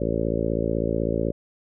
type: harmonic tone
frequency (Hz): 56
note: A1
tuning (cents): +31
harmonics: 1 / 2 / 3 / 4 / 5 / 6 / 7 / 8 / 9 / 10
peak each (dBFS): -31 / -31 / -31 / -31 / -31 / -31 / -31 / -31 / -31 / -31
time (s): 0-1.32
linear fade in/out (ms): 5
effects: none